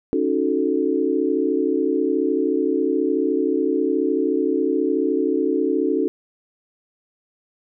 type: chord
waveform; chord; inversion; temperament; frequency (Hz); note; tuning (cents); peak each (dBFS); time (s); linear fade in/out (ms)
sine; D# half-diminished seventh; third; equal; 277.2 / 311.1 / 370 / 440; C#4 / D#4 / F#4 / A4; 0 / 0 / 0 / 0; -23; 0.13-6.08; 0
effects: none